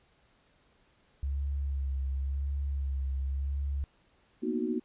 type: tone with vibrato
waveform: sine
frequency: 68.6 Hz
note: C#2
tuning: 17 cents flat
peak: -29 dBFS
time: 1.23-3.84 s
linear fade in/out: 0 ms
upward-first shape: sine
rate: 0.93 Hz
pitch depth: 37 cents each way
type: chord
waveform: sine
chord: B major seventh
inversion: third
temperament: equal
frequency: 233.1 / 246.9 / 311.1 / 370 Hz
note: A#3 / B3 / D#4 / F#4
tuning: 0 / 0 / 0 / 0 cents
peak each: -34 dBFS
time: 4.42-4.8 s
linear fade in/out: 20 ms
effects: pink hiss -67 dBFS RMS until 4.84 s + resampled to 8000 Hz